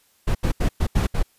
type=noise bursts at uneven times; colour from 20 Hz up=brown; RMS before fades=-19 dBFS; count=6; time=0.27-0.35 / 0.43-0.52 / 0.6-0.69 / 0.8-0.87 / 0.95-1.07 / 1.14-1.23 s; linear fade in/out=10 ms; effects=white hiss -61 dBFS RMS until 1.38 s + resampled to 32000 Hz